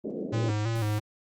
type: band-pass noise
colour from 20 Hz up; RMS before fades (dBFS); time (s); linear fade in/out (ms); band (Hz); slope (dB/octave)
pink; -34; 0.04-0.51; 5; 180 to 550; 48
type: tone with vibrato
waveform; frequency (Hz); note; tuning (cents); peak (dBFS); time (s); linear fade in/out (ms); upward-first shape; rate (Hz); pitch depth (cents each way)
square; 110; A2; 0; -26; 0.32-1; 20; square; 3; 69
effects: Opus 24 kbps